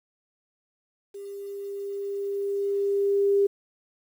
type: tone with level ramp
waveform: sine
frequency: 399.9 Hz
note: G4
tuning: 35 cents sharp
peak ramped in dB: -36 to -17 dBFS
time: 1.14-3.47 s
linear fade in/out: 10 ms
effects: 9-bit